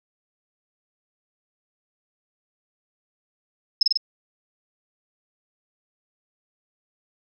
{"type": "tone with echo", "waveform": "sine", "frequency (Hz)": 5180, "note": "E8", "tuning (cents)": -31, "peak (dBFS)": -12, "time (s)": [3.81, 3.83], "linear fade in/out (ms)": 5, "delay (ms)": 48, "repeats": 3, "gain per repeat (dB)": -2, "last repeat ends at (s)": 3.974, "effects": []}